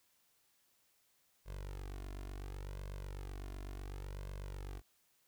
sawtooth tone with flanger, 48 Hz, G1, 36 cents flat, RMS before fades -45 dBFS, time 1.45-4.82 s, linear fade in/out 50 ms, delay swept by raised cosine 1.9 to 2.9 ms, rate 0.7 Hz, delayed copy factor +0.75, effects white hiss -74 dBFS RMS until 5.27 s

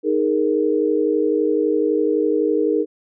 sine chord, D# suspended fourth, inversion none, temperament just, 311.1 / 414.8 / 466.7 Hz, D#4 / G#4 / A#4, 0 / -2 / +2 cents, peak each -20 dBFS, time 0.03-2.86 s, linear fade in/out 50 ms, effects none

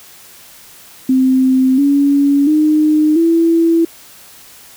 sine tone with pitch steps, 260.4 / 282.3 / 306.1 / 331.9 Hz, C4 / C#4 / D#4 / E4, -8 / +32 / -28 / +12 cents, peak -8 dBFS, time 1.09-3.85 s, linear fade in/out 5 ms, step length 690 ms, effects white hiss -40 dBFS RMS until 4.76 s

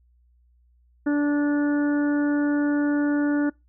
harmonic tone, 291.3 Hz, D4, 14 cents flat, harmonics 1 / 2 / 3 / 4 / 5 / 6, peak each -19 / -32 / -39 / -42 / -34 / -40 dBFS, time 1.06-3.5 s, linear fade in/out 10 ms, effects noise-tail reverb RT60 0.2 s tail -24 dB re dry + added 60 Hz sine -57 dBFS peak until 3.68 s

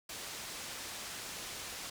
white low-pass noise, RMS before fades -44 dBFS, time 0.09-1.9 s, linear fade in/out 5 ms, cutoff 7700 Hz, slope 12 dB/octave, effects none

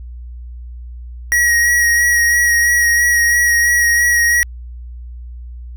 square tone with vibrato, 1900 Hz, A#6, 33 cents sharp, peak -11 dBFS, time 1.32-4.43 s, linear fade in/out 0 ms, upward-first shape sine, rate 3 Hz, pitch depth 19 cents each way, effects added 60 Hz sine -28 dBFS peak until 5.76 s

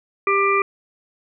harmonic tone, 395.9 Hz, G4, 17 cents sharp, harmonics 1 / 3 / 5 / 6, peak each -20 / -18 / -27 / -22 dBFS, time 0.27-0.62 s, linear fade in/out 2 ms, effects none

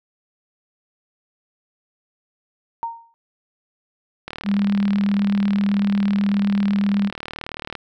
sine tone with exponential decay, 924 Hz, A#5, 16 cents flat, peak -20 dBFS, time 2.83-3.14 s, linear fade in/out 0 ms, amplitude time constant 66 ms
click train, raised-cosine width 0.3 ms, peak -14 dBFS, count 134, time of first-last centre 4.28-7.753 s, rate 38.3 Hz
sine tone with vibrato, 201.3 Hz, G3, 46 cents sharp, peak -16 dBFS, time 4.44-7.11 s, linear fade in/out 50 ms, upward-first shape sine, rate 8 Hz, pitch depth 9 cents each way
effects none

